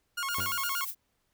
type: tone with vibrato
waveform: sawtooth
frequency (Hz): 1244.5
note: D#6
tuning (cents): 0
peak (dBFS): -27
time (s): 0.17-0.85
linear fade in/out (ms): 10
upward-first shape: square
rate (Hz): 8.6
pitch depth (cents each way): 230
type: noise with tremolo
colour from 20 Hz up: violet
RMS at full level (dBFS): -35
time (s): 0.29-0.95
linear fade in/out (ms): 50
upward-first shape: sine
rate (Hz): 17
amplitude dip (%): 35
type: tone with exponential decay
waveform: sawtooth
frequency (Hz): 94.3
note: F#2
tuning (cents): +33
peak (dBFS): -30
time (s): 0.38-0.72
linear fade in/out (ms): 5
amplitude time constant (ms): 72
effects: pink hiss -75 dBFS RMS until 1.33 s